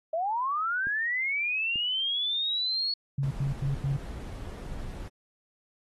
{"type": "linear sweep", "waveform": "sine", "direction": "up", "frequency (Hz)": [620, 4397], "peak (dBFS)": -26, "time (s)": [0.13, 2.94], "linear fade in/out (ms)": 5}
{"type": "clicks", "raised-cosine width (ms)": 3, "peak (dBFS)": -30, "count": 3, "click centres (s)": [0.87, 1.758, 3.471]}
{"type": "tone bursts", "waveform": "sine", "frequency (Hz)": 138.2, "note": "C#3", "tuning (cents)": -5, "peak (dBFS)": -25, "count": 4, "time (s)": [3.18, 3.967], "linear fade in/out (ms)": 5, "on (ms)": 130, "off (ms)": 89}
{"type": "noise", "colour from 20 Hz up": "brown", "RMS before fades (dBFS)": -38, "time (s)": [3.23, 5.08], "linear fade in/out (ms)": 2}
{"effects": ["AAC 32 kbps"]}